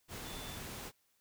sine tone in noise, 3503 Hz, A7, 8 cents flat, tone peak -51 dBFS, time 0.23-0.6 s, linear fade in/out 50 ms, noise pink, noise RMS -45 dBFS, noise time 0.08-0.92 s, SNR -9 dB, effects white hiss -75 dBFS RMS until 1.2 s

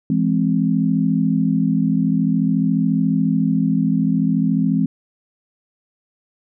sine chord, E augmented, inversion none, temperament equal with one note detuned, 167.21 / 207.7 / 261.6 Hz, E3 / G#3 / B#3, +25 / 0 / 0 cents, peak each -19 dBFS, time 0.1-4.86 s, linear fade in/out 2 ms, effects none

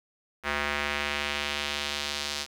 square tone with band-pass filter sweep, 72.8 Hz, D2, 15 cents flat, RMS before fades -31 dBFS, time 0.43-2.47 s, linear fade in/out 50 ms, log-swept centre 1800 to 4700 Hz, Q 1.4, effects 8-bit

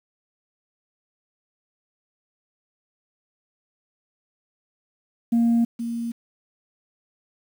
sine tone with echo, 233.2 Hz, A#3, 1 cent sharp, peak -14 dBFS, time 5.32-5.65 s, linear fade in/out 10 ms, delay 470 ms, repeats 1, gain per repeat -11 dB, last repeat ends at 6.12 s, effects tanh soft clip ceiling -14 dBFS + 8-bit

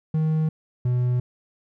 triangle tone pair in turn, 157.1 / 123.86 Hz, D#3 / B2, +17 / +5 cents, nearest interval major third, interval 412 cents, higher first, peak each -17 dBFS, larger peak neither, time 0.14-0.49 / 0.85-1.2 s, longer neither, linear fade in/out 5 ms, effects none

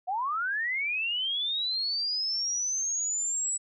sine linear sweep, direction up, 698.5 to 7902 Hz, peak -27 dBFS, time 0.07-3.58 s, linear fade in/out 20 ms, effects none

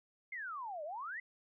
sine exponential two-way sweep, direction down then up, 2160 to 577 to 2062 Hz, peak -40 dBFS, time 0.32-1.2 s, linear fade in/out 5 ms, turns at 0.84 s, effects none

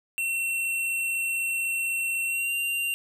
square tone with pitch glide, 2714 to 2774 Hz, E7 to F7, +50 to -12 cents, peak -26 dBFS, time 0.18-2.94 s, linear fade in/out 0 ms, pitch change +38 cents, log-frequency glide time 2.26-2.53 s, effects none

